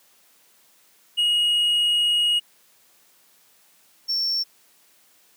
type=tone pair in turn; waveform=triangle; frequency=2884 / 5444 Hz; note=F#7 / F8; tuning=-45 / -45 cents; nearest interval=major seventh; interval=1100 cents; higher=second; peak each=-16 / -20 dBFS; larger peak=first; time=1.17-2.4 / 4.08-4.44 s; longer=first; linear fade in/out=20 ms; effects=white hiss -58 dBFS RMS until 5.36 s + high-pass 150 Hz 12 dB/octave